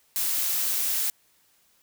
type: noise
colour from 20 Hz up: blue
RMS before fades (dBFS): -26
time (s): 0.16-1.1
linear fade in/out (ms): 0
effects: white hiss -64 dBFS RMS until 1.82 s